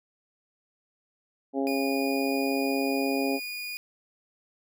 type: harmonic tone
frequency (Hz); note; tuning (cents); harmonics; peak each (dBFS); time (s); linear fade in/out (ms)
136.5; C#3; -26; 2 / 3 / 4 / 5 / 6; -27 / -31 / -33 / -35 / -37; 1.53-3.4; 50
type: tone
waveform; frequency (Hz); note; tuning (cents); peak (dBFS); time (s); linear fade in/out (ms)
30% pulse; 2449; D#7; -28; -31; 1.67-3.77; 0
effects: none